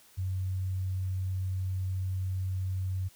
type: tone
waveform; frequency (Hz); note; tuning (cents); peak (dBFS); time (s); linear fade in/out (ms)
sine; 93.7; F#2; +22; -29; 0.17-3.09; 20
effects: white hiss -59 dBFS RMS until 3.15 s